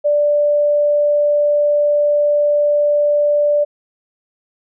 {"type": "tone", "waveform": "sine", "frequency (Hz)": 587.3, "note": "D5", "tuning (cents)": 0, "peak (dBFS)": -11, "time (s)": [0.04, 3.65], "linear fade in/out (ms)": 20, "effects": []}